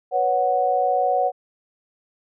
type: chord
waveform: sine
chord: B suspended second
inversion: none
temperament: equal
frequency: 493.9 / 554.4 / 740 Hz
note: B4 / C#5 / F#5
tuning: 0 / 0 / 0 cents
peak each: -25 / -23 / -19 dBFS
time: 0.11-1.32 s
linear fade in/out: 50 ms
effects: none